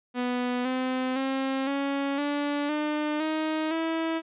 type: tone with pitch steps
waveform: sawtooth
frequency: 247.3 / 257.2 / 267.5 / 278.2 / 289.4 / 301 / 313 / 325.6 Hz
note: B3 / C4 / C4 / C#4 / D4 / D4 / D#4 / E4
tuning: +3 / -30 / +38 / +6 / -25 / +43 / +10 / -21 cents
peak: -22 dBFS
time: 0.14-4.22 s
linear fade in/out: 50 ms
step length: 510 ms
effects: resampled to 8000 Hz